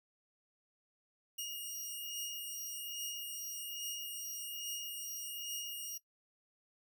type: beating tone pair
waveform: 10% pulse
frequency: 2856 / 2857.2 Hz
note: F7 / F7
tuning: +38 / +39 cents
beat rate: 1.2 Hz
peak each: -33 / -38 dBFS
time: 1.38-5.98 s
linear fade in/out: 10 ms
effects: noise-tail reverb RT60 0.1 s tail -18 dB re dry